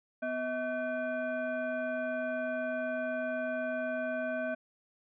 sine tone with frequency modulation, 638 Hz, D#5, 43 cents sharp, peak -31 dBFS, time 0.22-4.55 s, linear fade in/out 10 ms, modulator 888 Hz, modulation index 0.98, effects none

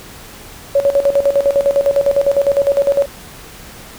sine tone with tremolo, 560 Hz, C#5, 18 cents sharp, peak -8 dBFS, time 0.75-3.06 s, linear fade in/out 5 ms, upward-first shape square, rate 9.9 Hz, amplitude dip 75%, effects pink hiss -36 dBFS RMS until 3.98 s

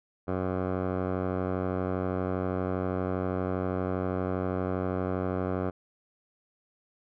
10% pulse tone with low-pass filter, 92.5 Hz, F#2, in tune, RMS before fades -30 dBFS, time 0.27-5.71 s, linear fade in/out 20 ms, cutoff 1000 Hz, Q 1.8, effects none

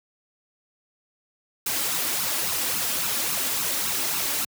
white noise with flanger, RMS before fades -26 dBFS, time 1.66-4.45 s, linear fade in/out 5 ms, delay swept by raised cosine 0.74 to 3.64 ms, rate 3.6 Hz, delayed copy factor +0.6, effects high-pass 100 Hz 12 dB/octave

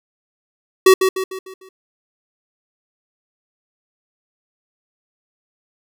square tone with echo, 378 Hz, F#4, 37 cents sharp, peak -6 dBFS, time 0.86-0.94 s, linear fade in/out 5 ms, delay 150 ms, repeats 5, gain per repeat -7 dB, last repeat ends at 1.69 s, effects none

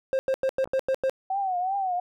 triangle tone bursts, 530 Hz, C5, 22 cents sharp, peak -19 dBFS, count 7, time 0.13-1.096 s, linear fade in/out 0 ms, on 60 ms, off 91 ms
clicks, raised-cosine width 1 ms, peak -34 / -27 dBFS, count 2, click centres 0.657 / 0.675 s
sine tone with vibrato, 753 Hz, F#5, 30 cents sharp, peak -24 dBFS, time 1.3-2 s, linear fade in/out 5 ms, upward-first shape triangle, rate 2.7 Hz, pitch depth 120 cents each way
effects none

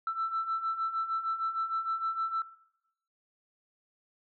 sine beating tone pair, 1325 / 1331.5 Hz, E6 / E6, +9 / +17 cents, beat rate 6.5 Hz, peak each -34 / -31 dBFS, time 0.07-2.42 s, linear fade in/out 2 ms, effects noise-tail reverb RT60 0.8 s tail -17 dB re dry + tanh soft clip ceiling -24 dBFS

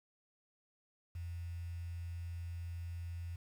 sine tone with quantisation, 85.7 Hz, F2, 32 cents flat, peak -40 dBFS, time 1.15-3.36 s, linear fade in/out 5 ms, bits 10, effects none

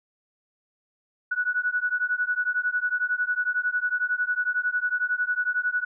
sine beating tone pair, 1468 / 1479 Hz, F#6 / F#6, -14 / -1 cents, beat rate 11 Hz, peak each -26 dBFS, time 1.31-5.85 s, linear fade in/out 10 ms, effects none

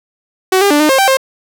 sawtooth tone with pitch steps, 375.8 / 401.5 / 293.9 / 304.2 / 534 / 780 / 531 Hz, F#4 / G4 / D4 / D#4 / C5 / G5 / C5, +27 / +41 / +1 / -39 / +35 / -9 / +25 cents, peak -4 dBFS, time 0.52-1.171 s, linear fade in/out 5 ms, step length 93 ms, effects none

